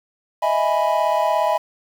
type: chord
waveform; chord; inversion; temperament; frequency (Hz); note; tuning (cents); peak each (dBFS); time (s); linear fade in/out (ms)
triangle; E major seventh; third; equal; 622.3 / 659.3 / 830.6 / 987.8; D#5 / E5 / G#5 / B5; 0 / 0 / 0 / 0; -20; 0.42-1.58; 10
effects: 7-bit